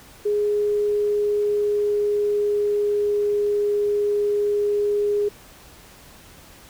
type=tone with pitch glide; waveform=sine; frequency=415.3 to 412.2 Hz; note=G#4 to G#4; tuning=0 to -13 cents; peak=-18 dBFS; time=0.25-5.29 s; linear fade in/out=10 ms; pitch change=-13 cents; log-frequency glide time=0.42-3.6 s; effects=pink hiss -47 dBFS RMS until 6.69 s